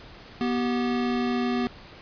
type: tone pair together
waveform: square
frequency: 243.2 / 386.1 Hz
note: B3 / G4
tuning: -26 / -26 cents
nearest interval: minor sixth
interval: 800 cents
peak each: -25 / -31 dBFS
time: 0.41-1.67 s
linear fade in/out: 0 ms
effects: pink hiss -46 dBFS RMS until 2.01 s + resampled to 11025 Hz